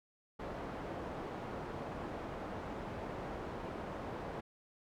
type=low-pass noise; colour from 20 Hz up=white; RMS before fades=-43 dBFS; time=0.39-4.41 s; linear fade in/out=10 ms; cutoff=760 Hz; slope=12 dB/octave; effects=none